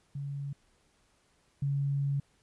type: tone pair in turn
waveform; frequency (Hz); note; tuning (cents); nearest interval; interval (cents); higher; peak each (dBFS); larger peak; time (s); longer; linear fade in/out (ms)
sine; 140.8 / 140.22; C#3 / C#3; +27 / +20; unison; 7; first; -34 / -27; second; 0.15-0.53 / 1.62-2.2; second; 5
effects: pink hiss -69 dBFS RMS until 2.42 s + resampled to 24000 Hz